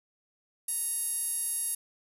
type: tone with band-pass filter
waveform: 5% pulse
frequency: 932.3 Hz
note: A#5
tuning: in tune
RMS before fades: -32 dBFS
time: 0.68-1.75 s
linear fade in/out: 5 ms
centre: 11000 Hz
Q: 6.9
effects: none